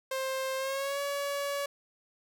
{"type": "tone with pitch glide", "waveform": "sawtooth", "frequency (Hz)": [528, 565.9], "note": ["C5", "C#5"], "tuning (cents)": [16, 36], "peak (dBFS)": -27, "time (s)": [0.11, 1.66], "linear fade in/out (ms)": 5, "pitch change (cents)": 120, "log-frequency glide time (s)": [0.57, 1], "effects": []}